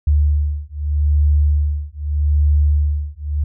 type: beating tone pair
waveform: sine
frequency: 73.42 / 74.23 Hz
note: D2 / D2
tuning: 0 / +19 cents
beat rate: 0.81 Hz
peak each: -16 dBFS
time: 0.07-3.44 s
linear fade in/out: 5 ms
effects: none